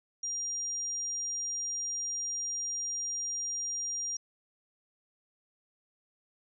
sine tone, 5700 Hz, F8, 34 cents sharp, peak -32 dBFS, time 0.23-4.17 s, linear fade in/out 5 ms, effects none

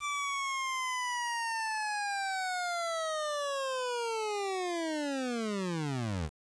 25% pulse linear sweep, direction down, 1174.7 to 69.7 Hz, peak -28 dBFS, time 0-6.3 s, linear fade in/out 50 ms, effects resampled to 22050 Hz + 9-bit

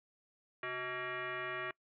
sine tone with frequency modulation, 370 Hz, F#4, in tune, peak -37 dBFS, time 0.63-1.71 s, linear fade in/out 2 ms, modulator 503 Hz, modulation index 4.1, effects noise-tail reverb RT60 0.1 s tail -24 dB re dry

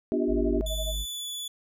sine chord, G dominant seventh, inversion first, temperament just, 245 / 294 / 352.8 / 392 Hz, B3 / D4 / F4 / G4, -14 / +2 / +18 / 0 cents, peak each -29 dBFS, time 0.12-0.61 s, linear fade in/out 0 ms
sine tone with tremolo, 636 Hz, D#5, 38 cents sharp, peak -31 dBFS, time 0.12-0.95 s, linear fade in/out 10 ms, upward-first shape sine, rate 12 Hz, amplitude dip 95%
triangle tone, 51.91 Hz, G#1, in tune, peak -27 dBFS, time 0.27-1.06 s, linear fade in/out 50 ms
sawtooth tone with pitch glide, 3473 to 3447 Hz, A7 to A7, -23 to -36 cents, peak -30 dBFS, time 0.66-1.48 s, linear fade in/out 5 ms, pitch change -13 cents, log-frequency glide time 1.07-1.24 s
effects none

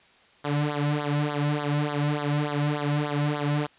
sawtooth tone with flanger, 146.83 Hz, D3, in tune, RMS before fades -26 dBFS, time 0.44-3.67 s, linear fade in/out 10 ms, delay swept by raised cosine 0.37 to 2.57 ms, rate 3.4 Hz, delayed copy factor -1, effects white hiss -57 dBFS RMS until 3.78 s + resampled to 8000 Hz

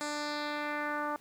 10% pulse tone with low-pass filter sweep, 296 Hz, D4, 14 cents sharp, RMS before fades -35 dBFS, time 0.01-1.16 s, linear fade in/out 0 ms, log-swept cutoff 8200 to 1100 Hz, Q 1.9, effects pink hiss -59 dBFS RMS until 1.2 s + high-pass 150 Hz 12 dB/octave

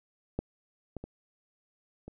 clicks, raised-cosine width 2 ms, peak -17 / -24 / -27 / -30 dBFS, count 4, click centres 0.39 / 0.967 / 1.04 / 2.08 s, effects none

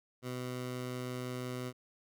15% pulse tone, 125.7 Hz, B2, 31 cents sharp, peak -31 dBFS, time 0.22-1.73 s, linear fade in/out 50 ms, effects none

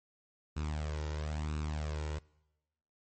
sawtooth tone with flanger, 76.1 Hz, D#2, 38 cents flat, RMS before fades -36 dBFS, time 0.56-2.19 s, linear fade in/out 10 ms, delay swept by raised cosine 0.76 to 2.16 ms, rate 1 Hz, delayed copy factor +0.65, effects noise-tail reverb RT60 1.0 s tail -24 dB re dry + MP3 32 kbps

